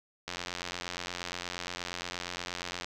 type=click train; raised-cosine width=0.2 ms; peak=-18 dBFS; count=228; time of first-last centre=0.28-2.845 s; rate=88.5 Hz; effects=none